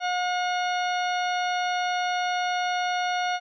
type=harmonic tone; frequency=721 Hz; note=F#5; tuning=45 cents flat; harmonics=1 / 2 / 3 / 4 / 5 / 6 / 8; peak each=-25 / -31 / -35 / -37 / -39 / -41 / -43 dBFS; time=0-3.4 s; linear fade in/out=50 ms; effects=none